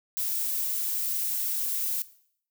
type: noise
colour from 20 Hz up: violet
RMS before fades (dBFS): -29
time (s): 0.17-2.02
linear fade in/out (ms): 0
effects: noise-tail reverb RT60 0.6 s tail -17 dB re dry